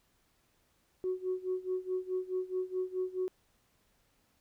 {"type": "tone with tremolo", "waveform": "sine", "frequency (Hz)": 370, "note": "F#4", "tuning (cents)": 0, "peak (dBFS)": -28, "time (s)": [1.04, 3.28], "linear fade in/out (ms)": 0, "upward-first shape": "sine", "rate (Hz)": 4.7, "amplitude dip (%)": 90, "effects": ["tanh soft clip ceiling -25 dBFS", "pink hiss -72 dBFS RMS until 4.4 s"]}